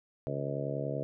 harmonic tone, 70.3 Hz, C#2, 25 cents sharp, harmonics 2 / 3 / 4 / 5 / 6 / 7 / 8 / 9, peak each -36 / -46 / -41 / -44 / -42 / -39 / -41 / -39 dBFS, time 0.27-1.03 s, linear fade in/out 0 ms, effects none

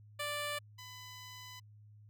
10% pulse tone pair in turn, 587.3 / 1002.2 Hz, D5 / B5, 0 / +25 cents, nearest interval major sixth, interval 925 cents, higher second, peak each -28 / -40 dBFS, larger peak first, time 0.19-0.59 / 0.78-1.6 s, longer second, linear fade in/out 10 ms, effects added 105 Hz sine -55 dBFS peak until 2.09 s

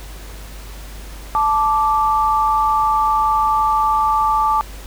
sine tone pair together, 874.7 / 1172 Hz, A5 / D6, -10 / -4 cents, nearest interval perfect fourth, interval 506 cents, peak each -16 dBFS, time 1.35-4.61 s, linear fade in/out 0 ms, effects added 50 Hz sine -32 dBFS peak until 4.86 s + pink hiss -39 dBFS RMS until 4.86 s

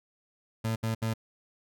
30% pulse tone bursts, 112.1 Hz, A2, 33 cents sharp, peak -25 dBFS, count 3, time 0.64-1.138 s, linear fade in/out 10 ms, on 120 ms, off 69 ms, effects none

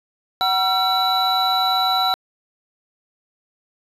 triangle tone cluster, 750 / 957 / 1354 / 3941 Hz, F#5 / A#5 / E6 / B7, +23 / +45 / +46 / -4 cents, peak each -18 / -27 / -21 / -19 dBFS, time 0.41-2.14 s, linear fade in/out 0 ms, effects resampled to 32000 Hz

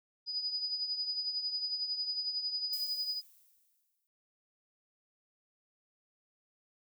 sine tone with tremolo, 4960 Hz, D#8, 6 cents flat, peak -30 dBFS, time 0.26-3.22 s, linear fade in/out 50 ms, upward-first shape triangle, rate 11 Hz, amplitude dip 65%
violet noise with exponential decay, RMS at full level -44 dBFS, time 2.73-4.07 s, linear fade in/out 0 ms, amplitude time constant 290 ms
effects none

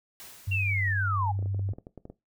white noise with exponential decay, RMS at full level -44 dBFS, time 0.2-1.35 s, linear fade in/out 0 ms, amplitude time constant 250 ms
sine tone, 98 Hz, G2, in tune, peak -27 dBFS, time 0.47-1.73 s, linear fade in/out 10 ms
sine linear sweep, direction down, 2776 to 784 Hz, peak -27 dBFS, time 0.51-1.32 s, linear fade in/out 10 ms
clicks, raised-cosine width 2 ms, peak -29 dBFS, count 12, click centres 1.391 / 1.426 / 1.459 / 1.546 / 1.594 / 1.69 / 1.735 / 1.785 / 1.869 / 1.977 / 2.054 / 2.1 s
effects noise-tail reverb RT60 0.2 s tail -18 dB re dry

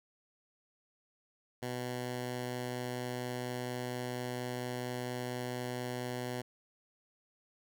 10% pulse tone, 124.3 Hz, B2, 12 cents sharp, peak -28 dBFS, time 1.62-6.42 s, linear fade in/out 10 ms, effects none

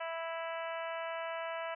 harmonic tone, 329.6 Hz, E4, in tune, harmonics 2 / 3 / 4 / 5 / 6 / 7 / 8 / 9, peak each -39 / -43 / -45 / -47 / -49 / -50 / -51 / -52 dBFS, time 0-1.75 s, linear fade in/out 10 ms, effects none

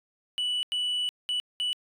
sine tone bursts at uneven times, 2960 Hz, F#7, in tune, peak -23 dBFS, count 4, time 0.38-0.63 / 0.72-1.09 / 1.29-1.4 / 1.6-1.73 s, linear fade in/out 0 ms, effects tanh soft clip ceiling -25 dBFS

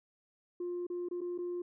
sine tone with dropouts, 352.8 Hz, F4, 18 cents sharp, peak -33 dBFS, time 0.6-1.62 s, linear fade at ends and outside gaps 5 ms, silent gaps 0.868-0.9 / 1.087-1.111 / 1.208-1.214 / 1.379-1.386 s, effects tanh soft clip ceiling -32 dBFS

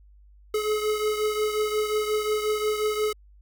square beating tone pair, 425 / 430.6 Hz, G#4 / A4, +40 / -37 cents, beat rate 5.6 Hz, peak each -25 / -31 dBFS, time 0.54-3.13 s, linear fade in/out 5 ms, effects added 50 Hz sine -50 dBFS peak until 3.41 s

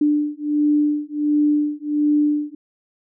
sine beating tone pair, 295.9 / 297.3 Hz, D4 / D4, +13 / +21 cents, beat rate 1.4 Hz, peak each -19 dBFS, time 0.01-2.55 s, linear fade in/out 5 ms, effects none

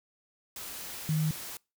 sine tone in noise, 155.56 Hz, D#3, in tune, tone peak -25 dBFS, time 1.09-1.31 s, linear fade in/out 2 ms, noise white, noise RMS -41 dBFS, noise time 0.56-1.57 s, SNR +13 dB, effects noise-tail reverb RT60 0.3 s tail -26 dB re dry

